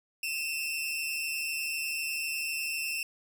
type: tone pair together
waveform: sawtooth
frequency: 2552 / 2704 Hz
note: D#7 / E7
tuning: +43 / +43 cents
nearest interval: minor second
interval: 100 cents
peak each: -34 / -29 dBFS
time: 0.23-3.03 s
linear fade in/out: 2 ms
effects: none